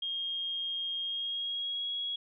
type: tone with pitch glide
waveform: sine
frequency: 3237 to 3322 Hz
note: G#7 to G#7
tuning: -45 to 0 cents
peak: -32 dBFS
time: 0.02-2.16 s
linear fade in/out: 5 ms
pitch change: +45 cents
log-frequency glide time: 1.01-1.9 s
effects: none